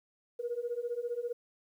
sine beating tone pair, 470.3 / 485.3 Hz, A#4 / B4, +15 / -30 cents, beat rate 15 Hz, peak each -36 / -35 dBFS, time 0.39-1.33 s, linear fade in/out 10 ms, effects tanh soft clip ceiling -25 dBFS + 11-bit

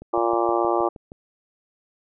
click train, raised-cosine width 2 ms, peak -26 dBFS, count 8, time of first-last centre 0.02-1.119 s, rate 6.37 Hz
harmonic tone, 116.54 Hz, A#2, in tune, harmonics 3 / 4 / 5 / 6 / 7 / 8 / 9 / 10, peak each -23 / -29 / -26 / -28 / -26 / -31 / -32 / -28 dBFS, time 0.13-0.89 s, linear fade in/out 10 ms
effects none

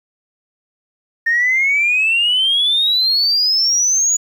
sine exponential sweep, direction up, 1818 to 6900 Hz, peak -11 dBFS, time 1.26-4.17 s, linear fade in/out 10 ms, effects tanh soft clip ceiling -8 dBFS + 8-bit

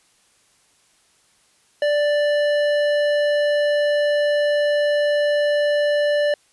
sine tone with hard clipping, 587.3 Hz, D5, in tune, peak -18 dBFS, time 1.82-6.34 s, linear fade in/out 2 ms, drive 12 dB, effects white hiss -59 dBFS RMS until 6.52 s + resampled to 24000 Hz

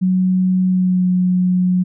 sine tone with pitch glide, 185 to 181.93 Hz, F#3 to F#3, 0 to -29 cents, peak -12 dBFS, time 0.01-1.84 s, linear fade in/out 20 ms, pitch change -29 cents, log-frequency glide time 0.67-1.07 s, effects none

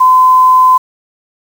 sine tone with quantisation, 1022 Hz, C6, 41 cents flat, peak -3 dBFS, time 0-0.78 s, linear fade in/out 10 ms, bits 5, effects none

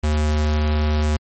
square tone, 75.8 Hz, D#2, 45 cents flat, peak -17 dBFS, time 0.03-1.17 s, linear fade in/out 10 ms, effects MP3 32 kbps

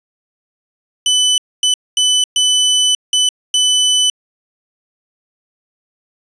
sawtooth tone bursts at uneven times, 3000 Hz, F#7, 23 cents sharp, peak -7 dBFS, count 6, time 1.06-1.38 / 1.63-1.74 / 1.97-2.24 / 2.36-2.95 / 3.13-3.29 / 3.54-4.1 s, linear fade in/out 2 ms, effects resampled to 22050 Hz

